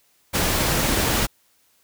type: noise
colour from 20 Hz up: pink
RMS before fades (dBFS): -21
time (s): 0.33-1.27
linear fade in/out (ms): 20
effects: white hiss -62 dBFS RMS until 1.83 s